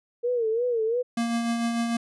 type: tone with vibrato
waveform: sine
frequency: 466.2 Hz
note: A#4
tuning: in tune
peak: -22 dBFS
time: 0.23-1.03 s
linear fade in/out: 20 ms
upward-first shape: sine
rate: 2.9 Hz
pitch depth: 110 cents each way
type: tone with tremolo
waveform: square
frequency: 233.1 Hz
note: A#3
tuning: in tune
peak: -23 dBFS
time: 1.17-1.97 s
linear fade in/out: 5 ms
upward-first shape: triangle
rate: 6.7 Hz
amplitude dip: 40%
effects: resampled to 24000 Hz